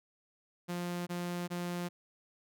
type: tone bursts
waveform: sawtooth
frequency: 175.6 Hz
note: F3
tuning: 10 cents sharp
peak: -31 dBFS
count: 3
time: 0.68-1.89 s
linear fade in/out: 20 ms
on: 390 ms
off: 20 ms
effects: none